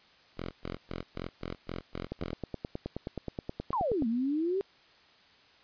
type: tone bursts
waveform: 5% pulse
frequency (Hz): 43.65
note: F1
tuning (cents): 0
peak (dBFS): -25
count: 8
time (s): 0.37-2.33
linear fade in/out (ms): 10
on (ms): 140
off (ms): 120
type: click train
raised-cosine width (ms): 2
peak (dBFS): -21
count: 19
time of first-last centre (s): 2.12-4.023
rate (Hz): 9.46
type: exponential two-way sweep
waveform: sine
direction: down then up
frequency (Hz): 1108.7 to 219.8 to 401.7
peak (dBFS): -27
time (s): 3.73-4.61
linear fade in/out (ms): 0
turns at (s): 4.07
effects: white hiss -60 dBFS RMS until 5.63 s + resampled to 11025 Hz